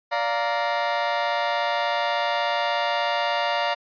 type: chord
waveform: sawtooth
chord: Bb major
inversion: first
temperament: just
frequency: 582.7 / 699.2 / 932.3 Hz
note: D5 / F5 / Bb5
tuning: -14 / +2 / 0 cents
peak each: -23 / -22 / -22 dBFS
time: 0.11-3.75 s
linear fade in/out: 20 ms
effects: resampled to 11025 Hz